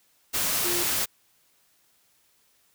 sine tone in noise, 349.2 Hz, F4, in tune, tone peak -30 dBFS, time 0.64-0.84 s, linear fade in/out 20 ms, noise white, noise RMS -26 dBFS, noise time 0.33-1.06 s, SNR -7 dB, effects white hiss -65 dBFS RMS until 2.74 s

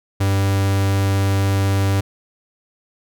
45% pulse tone, 98 Hz, G2, in tune, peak -15 dBFS, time 0.2-2.01 s, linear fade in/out 10 ms, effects none

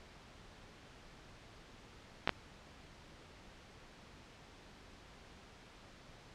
clicks, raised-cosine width 0.3 ms, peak -13 dBFS, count 2, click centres 2.275 / 2.293 s, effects pink hiss -57 dBFS RMS until 6.34 s + low-pass 5000 Hz 12 dB/octave

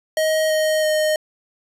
square tone with pitch steps, 629 / 623.2 / 617.5 Hz, D#5 / D#5 / D#5, +19 / +3 / -13 cents, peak -17 dBFS, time 0.17-1.16 s, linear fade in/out 2 ms, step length 330 ms, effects resampled to 32000 Hz + 9-bit

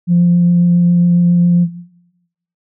sine tone with vibrato, 174.2 Hz, F3, 4 cents flat, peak -6 dBFS, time 0.07-1.68 s, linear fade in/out 50 ms, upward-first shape triangle, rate 7.3 Hz, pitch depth 11 cents each way, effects noise-tail reverb RT60 0.9 s tail -17 dB re dry + tanh soft clip ceiling -3 dBFS

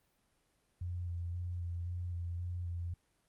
sine tone with vibrato, 87.31 Hz, F2, in tune, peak -36 dBFS, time 0.81-2.94 s, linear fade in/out 5 ms, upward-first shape square, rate 1.9 Hz, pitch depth 20 cents each way, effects pink hiss -75 dBFS RMS until 3.28 s + Opus 32 kbps

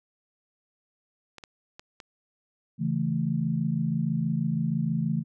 clicks, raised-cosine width 0.2 ms, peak -25 dBFS, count 4, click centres 1.383 / 1.438 / 1.795 / 2.002 s
sine chord, A major, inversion first, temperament equal, 138.59 / 164.81 / 220 Hz, C#3 / E3 / A3, 0 / 0 / 0 cents, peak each -30 / -27 / -29 dBFS, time 2.78-5.24 s, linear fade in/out 50 ms
effects none

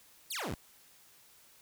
15% pulse exponential sweep, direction down, 5274 to 53.1 Hz, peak -29 dBFS, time 0.3-0.55 s, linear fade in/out 10 ms, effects white hiss -61 dBFS RMS until 1.61 s

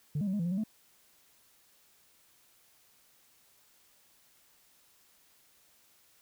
sine tone with pitch steps, 148 / 206 / 188.7 / 207.6 / 168.5 / 175.6 / 189.7 / 217.1 Hz, D3 / G#3 / F#3 / G#3 / E3 / F3 / F#3 / A3, +14 / -14 / +34 / 0 / +38 / +10 / +43 / -23 cents, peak -27 dBFS, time 0.15-0.638 s, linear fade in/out 5 ms, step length 61 ms, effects tanh soft clip ceiling -27 dBFS + white hiss -65 dBFS RMS until 6.21 s

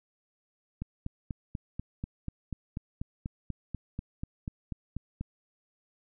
click train, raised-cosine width 5 ms, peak -22 dBFS, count 19, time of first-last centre 0.82-5.21 s, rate 4.1 Hz, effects none

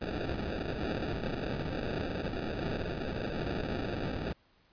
white noise with sample-and-hold, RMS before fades -35 dBFS, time 0.01-4.33 s, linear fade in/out 10 ms, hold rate 1050 Hz, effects pink hiss -67 dBFS RMS until 4.72 s + resampled to 11025 Hz

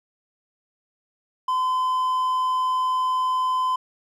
triangle tone, 1022 Hz, C6, 41 cents flat, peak -18 dBFS, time 1.48-3.76 s, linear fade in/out 5 ms, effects none

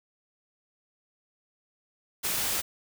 white noise, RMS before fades -29 dBFS, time 2.23-2.62 s, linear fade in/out 20 ms, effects none

